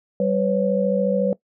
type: tone cluster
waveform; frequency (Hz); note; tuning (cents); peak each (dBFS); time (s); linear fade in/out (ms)
sine; 194.2 / 502 / 556; G3 / B4 / C#5; -16 / +28 / +5; -22 / -21 / -22; 0.2-1.33; 2
effects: noise-tail reverb RT60 0.1 s tail -19 dB re dry